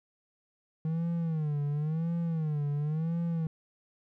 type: tone with vibrato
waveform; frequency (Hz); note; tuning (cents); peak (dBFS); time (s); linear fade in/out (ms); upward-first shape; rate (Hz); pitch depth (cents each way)
triangle; 156.6; D#3; +11; -26; 0.85-3.47; 2; sine; 0.95; 140
effects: none